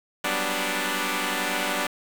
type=chord; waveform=5% pulse; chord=G major seventh; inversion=third; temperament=equal; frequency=185 / 196 / 246.9 / 293.7 Hz; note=F#3 / G3 / B3 / D4; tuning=0 / 0 / 0 / 0 cents; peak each=-22 / -20 / -19 / -16 dBFS; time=0.24-1.87 s; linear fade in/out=5 ms; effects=7-bit